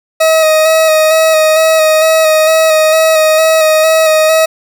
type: tone with vibrato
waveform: 40% pulse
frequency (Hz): 633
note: D#5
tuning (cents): +30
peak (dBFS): -5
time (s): 0.2-4.46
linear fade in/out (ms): 10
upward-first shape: square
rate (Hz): 2.2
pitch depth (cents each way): 19
effects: none